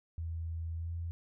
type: tone with pitch glide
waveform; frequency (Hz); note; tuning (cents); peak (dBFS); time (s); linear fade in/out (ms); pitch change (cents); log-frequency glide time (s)
sine; 82.41 to 84.38; E2 to E2; 0 to +41; -35; 0.18-1.11; 0; +41; 0.76-0.92
effects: none